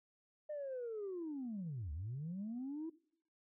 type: linear two-way sweep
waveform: sine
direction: down then up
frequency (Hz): 611 to 69.1 to 332.9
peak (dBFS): -39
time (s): 0.49-2.9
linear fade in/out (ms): 10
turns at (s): 1.92
effects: noise-tail reverb RT60 0.7 s tail -21 dB re dry + tanh soft clip ceiling -37 dBFS